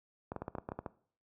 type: clicks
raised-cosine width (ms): 1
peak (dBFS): -24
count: 10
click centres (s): 0.319 / 0.363 / 0.42 / 0.481 / 0.552 / 0.584 / 0.689 / 0.719 / 0.79 / 0.862
effects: noise-tail reverb RT60 0.5 s tail -19 dB re dry + high-pass 60 Hz 12 dB/octave